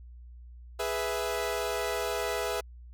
sawtooth chord, E major, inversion first, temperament equal, 415.3 / 493.9 / 659.3 Hz, G#4 / B4 / E5, 0 / 0 / 0 cents, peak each -30 dBFS, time 0.79-2.61 s, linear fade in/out 10 ms, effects added 60 Hz sine -45 dBFS peak until 2.93 s

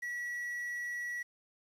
triangle tone, 1934 Hz, B6, 37 cents flat, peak -34 dBFS, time 0.02-1.23 s, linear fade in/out 10 ms, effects resampled to 32000 Hz + 10-bit

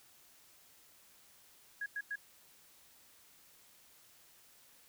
sine tone bursts, 1661.2 Hz, G#6, in tune, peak -36 dBFS, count 3, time 1.81-2.157 s, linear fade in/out 5 ms, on 51 ms, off 97 ms, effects white hiss -63 dBFS RMS until 4.88 s

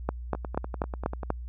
two click trains, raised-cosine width 1 ms, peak -20 / -12 dBFS, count 10 / 6, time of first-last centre 0.35-1.232 / 0.09-1.304 s, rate 10.2 / 4.12 Hz, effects added 60 Hz sine -35 dBFS peak until 1.48 s

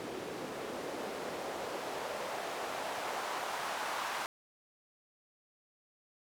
white noise with band-pass filter sweep, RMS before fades -39 dBFS, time 0-4.26 s, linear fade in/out 0 ms, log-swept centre 350 to 980 Hz, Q 1.4, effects none

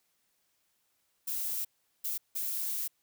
violet noise bursts at uneven times, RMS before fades -34 dBFS, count 3, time 1.27-1.65 / 2.04-2.18 / 2.35-2.88 s, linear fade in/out 10 ms, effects white hiss -75 dBFS RMS until 3.02 s

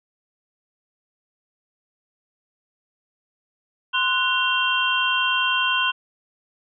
sine tone cluster, 1037 / 1476 / 2750 / 3165 Hz, C6 / F#6 / F7 / G7, -16 / -5 / -27 / +16 cents, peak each -24 dBFS, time 3.93-5.92 s, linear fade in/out 20 ms, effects none

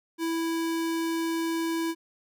square tone, 329.6 Hz, E4, in tune, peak -27 dBFS, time 0.18-1.95 s, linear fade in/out 50 ms, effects none

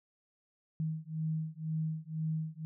sine beating tone pair, 157.2 / 159.2 Hz, D#3 / D#3, +18 / +40 cents, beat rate 2 Hz, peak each -36 / -36 dBFS, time 0.8-2.65 s, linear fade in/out 0 ms, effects none

